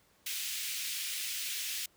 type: high-pass noise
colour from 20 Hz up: pink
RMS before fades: -37 dBFS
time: 0.26-1.86 s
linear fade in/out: 5 ms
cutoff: 2300 Hz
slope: 24 dB/octave
effects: pink hiss -67 dBFS RMS until 1.96 s + high-pass 60 Hz 12 dB/octave